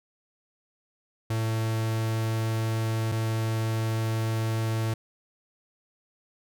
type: tone pair in turn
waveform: 45% pulse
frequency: 111.7 / 111.7 Hz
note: A2 / A2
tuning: +27 / +27 cents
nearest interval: unison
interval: 0 cents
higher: neither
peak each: -25 dBFS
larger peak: neither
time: 1.3-3.12 / 3.12-4.94 s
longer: neither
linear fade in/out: 5 ms
effects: none